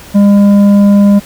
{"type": "tone with tanh clipping", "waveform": "sine", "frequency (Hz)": 202.1, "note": "G#3", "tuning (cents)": -47, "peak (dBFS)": -4, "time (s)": [0.14, 1.2], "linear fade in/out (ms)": 20, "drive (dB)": 8, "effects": ["pink hiss -33 dBFS RMS until 1.25 s"]}